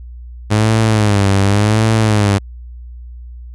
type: tone with vibrato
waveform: sawtooth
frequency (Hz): 104.5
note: G#2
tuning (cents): +11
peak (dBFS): -6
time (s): 0.5-2.39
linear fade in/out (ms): 20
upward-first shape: sine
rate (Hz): 0.89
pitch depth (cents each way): 110
effects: added 60 Hz sine -29 dBFS peak until 3.54 s + resampled to 24000 Hz